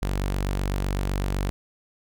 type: tone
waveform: sawtooth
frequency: 47.9 Hz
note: G1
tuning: 39 cents flat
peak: -20 dBFS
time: 0.02-1.5 s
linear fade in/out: 0 ms
effects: none